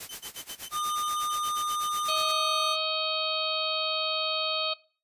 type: noise with tremolo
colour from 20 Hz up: white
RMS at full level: -38 dBFS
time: 0-2.32 s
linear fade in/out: 5 ms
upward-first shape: sine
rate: 8.3 Hz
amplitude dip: 90%
type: tone bursts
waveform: sawtooth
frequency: 3059 Hz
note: G7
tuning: 43 cents flat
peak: -37 dBFS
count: 16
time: 0.09-2.16 s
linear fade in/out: 5 ms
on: 60 ms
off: 74 ms
type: tone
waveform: square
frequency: 1214 Hz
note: D#6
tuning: 43 cents flat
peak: -29 dBFS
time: 0.71-2.77 s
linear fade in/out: 50 ms
type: harmonic tone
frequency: 630 Hz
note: D#5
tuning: 21 cents sharp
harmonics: 1 / 2 / 4 / 5 / 6 / 7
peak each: -34 / -34 / -34 / -34 / -34 / -34 dBFS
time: 2.08-4.74 s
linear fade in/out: 10 ms
effects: noise-tail reverb RT60 0.4 s tail -20 dB re dry + resampled to 32000 Hz